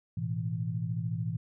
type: chord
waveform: sine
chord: A suspended second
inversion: none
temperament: equal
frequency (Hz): 110 / 123.47 / 164.81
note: A2 / B2 / E3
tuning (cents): 0 / 0 / 0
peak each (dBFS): -34 / -35 / -34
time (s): 0.17-1.37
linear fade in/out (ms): 5
effects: none